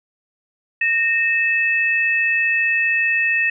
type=tone pair together; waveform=sine; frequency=1846.3 / 2611 Hz; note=A#6 / E7; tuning=-17 / -17 cents; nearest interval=tritone; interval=600 cents; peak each=-18 dBFS; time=0.81-3.5 s; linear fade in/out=5 ms; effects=none